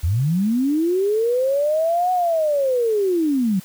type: linear two-way sweep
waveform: sine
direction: up then down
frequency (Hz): 73.6 to 740 to 178.2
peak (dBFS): -16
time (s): 0.03-3.6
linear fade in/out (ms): 10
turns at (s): 2.12
effects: white hiss -44 dBFS RMS until 3.64 s